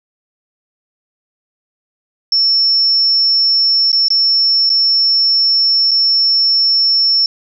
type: tone with dropouts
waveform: sine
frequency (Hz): 5400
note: E8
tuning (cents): +41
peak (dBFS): -9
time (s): 2.32-7.26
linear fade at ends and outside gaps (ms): 2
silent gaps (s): 3.918-3.928 / 4.084-4.103 / 4.694-4.7 / 5.91-5.914
effects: none